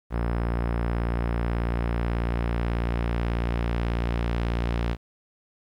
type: tone with low-pass filter sweep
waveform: sawtooth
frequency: 58.27 Hz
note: A#1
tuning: in tune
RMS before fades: -26 dBFS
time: 0.1-4.97 s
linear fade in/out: 50 ms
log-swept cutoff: 1600 to 3400 Hz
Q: 1
effects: 10-bit